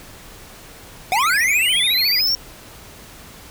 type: tone with vibrato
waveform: sine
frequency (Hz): 2225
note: C#7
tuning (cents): +6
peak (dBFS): -23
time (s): 1.12-2.21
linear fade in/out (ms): 2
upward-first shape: sine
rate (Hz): 14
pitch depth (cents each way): 210
type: linear sweep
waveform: square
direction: up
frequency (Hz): 698.5 to 5588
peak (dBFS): -16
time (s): 1.12-2.35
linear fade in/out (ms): 0
effects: pink hiss -41 dBFS RMS until 3.5 s